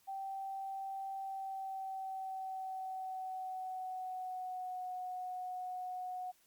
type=tone with pitch glide; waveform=sine; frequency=777 to 733.4 Hz; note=G5 to F#5; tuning=-16 to -15 cents; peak=-39 dBFS; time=0.07-6.32 s; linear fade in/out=20 ms; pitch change=-99 cents; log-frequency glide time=1.15-4.9 s; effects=white hiss -70 dBFS RMS until 6.46 s + Opus 48 kbps